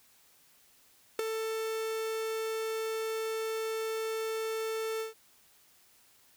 45% pulse tone with ADSR envelope, 443.7 Hz, A4, 14 cents sharp, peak -24 dBFS, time 1.19-5.14 s, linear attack 3 ms, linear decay 8 ms, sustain -8 dB, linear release 140 ms, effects white hiss -63 dBFS RMS until 6.36 s

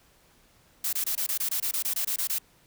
blue noise bursts, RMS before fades -28 dBFS, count 14, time 0.84-2.385 s, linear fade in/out 5 ms, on 89 ms, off 23 ms, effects pink hiss -61 dBFS RMS until 2.66 s

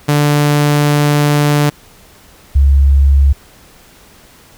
sawtooth / sine tone pair in turn, 146.83 / 69.29 Hz, D3 / C#2, 0 / 0 cents, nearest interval octave + minor second, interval 1300 cents, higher first, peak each -5 dBFS, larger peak neither, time 0.08-1.7 / 2.55-3.33 s, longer first, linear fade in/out 10 ms, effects pink hiss -43 dBFS RMS until 4.57 s

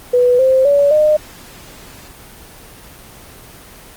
sine tone with pitch steps, 493.3 / 524 / 570 / 609 Hz, B4 / C5 / C#5 / D#5, -2 / +2 / +48 / -37 cents, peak -8 dBFS, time 0.13-1.17 s, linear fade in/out 10 ms, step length 260 ms, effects pink hiss -38 dBFS RMS until 3.96 s + Opus 24 kbps

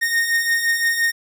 45% pulse beating tone pair, 1843 / 1848.8 Hz, A#6 / A#6, -20 / -15 cents, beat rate 5.8 Hz, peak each -24 / -18 dBFS, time 0.01-1.12 s, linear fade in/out 20 ms, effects none

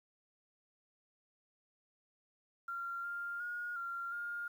sine tone with pitch steps, 1381 / 1398 / 1435 / 1382 / 1414 Hz, F6 / F6 / F6 / F6 / F6, -20 / +1 / +47 / -19 / +21 cents, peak -38 dBFS, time 2.68-4.48 s, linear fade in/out 5 ms, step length 360 ms, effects 11-bit

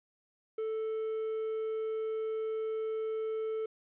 triangle tone, 440 Hz, A4, in tune, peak -30 dBFS, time 0.58-3.66 s, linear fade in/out 5 ms, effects resampled to 8000 Hz + 11-bit

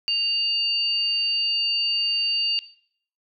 sine tone pair together, 2798 / 4599 Hz, F7 / D8, +3 / -37 cents, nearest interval major sixth, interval 860 cents, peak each -23 dBFS, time 0.08-2.59 s, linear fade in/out 0 ms, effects noise-tail reverb RT60 0.6 s tail -17 dB re dry

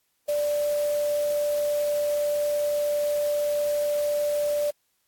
sine tone in noise, 587.3 Hz, D5, in tune, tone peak -22 dBFS, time 0.28-4.71 s, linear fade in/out 10 ms, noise white, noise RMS -40 dBFS, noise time 0.28-4.71 s, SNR +15 dB, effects white hiss -72 dBFS RMS until 5.07 s + AAC 64 kbps

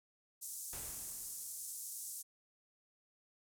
white band-pass noise, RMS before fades -46 dBFS, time 0.41-2.23 s, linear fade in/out 20 ms, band 6600 to 12000 Hz, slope 24 dB/octave
pink noise with exponential decay, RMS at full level -49 dBFS, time 0.73-1.93 s, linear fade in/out 1 ms, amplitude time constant 260 ms
effects none

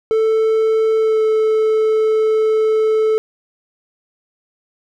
triangle tone with pitch glide, 441.6 to 436.8 Hz, A4 to A4, +6 to -13 cents, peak -10 dBFS, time 0.11-3.18 s, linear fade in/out 0 ms, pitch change -19 cents, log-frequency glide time 0.98-1.22 s, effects none

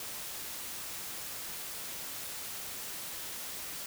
white noise, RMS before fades -41 dBFS, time 0-3.86 s, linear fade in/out 2 ms, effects none

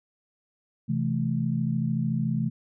sine chord, A minor, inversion first, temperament equal with one note detuned, 130.81 / 164.81 / 217.9 Hz, C3 / E3 / A3, 0 / 0 / -17 cents, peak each -28 dBFS, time 0.88-2.5 s, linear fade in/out 20 ms, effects none

